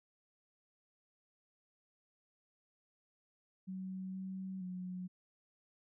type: tone with pitch steps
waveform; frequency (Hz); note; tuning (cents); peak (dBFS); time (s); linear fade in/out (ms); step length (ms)
sine; 188 / 189.3 / 182.5; F#3 / F#3 / F#3; +28 / +40 / -24; -40; 3.67-5.08; 20; 470
effects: none